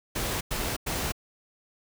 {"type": "noise bursts", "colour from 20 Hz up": "pink", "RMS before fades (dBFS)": -30, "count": 3, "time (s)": [0.15, 1.122], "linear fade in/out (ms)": 10, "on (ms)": 260, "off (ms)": 96, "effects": []}